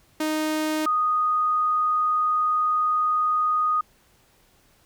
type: tone pair in turn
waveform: sawtooth / sine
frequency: 310 / 1240 Hz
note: D#4 / D#6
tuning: -6 / -6 cents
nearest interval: 2 octaves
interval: 2400 cents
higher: second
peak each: -19 dBFS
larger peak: neither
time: 0.2-0.86 / 0.86-3.81 s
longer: second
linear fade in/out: 5 ms
effects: pink hiss -60 dBFS RMS until 4.85 s